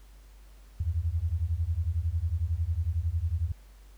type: beating tone pair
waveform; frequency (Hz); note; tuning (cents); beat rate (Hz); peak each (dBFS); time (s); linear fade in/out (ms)
sine; 77.78 / 88.78; D#2 / F2; 0 / +29; 11; -29; 0.8-3.52; 5
effects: added 49 Hz sine -49 dBFS peak until 3.97 s + pink hiss -62 dBFS RMS until 3.97 s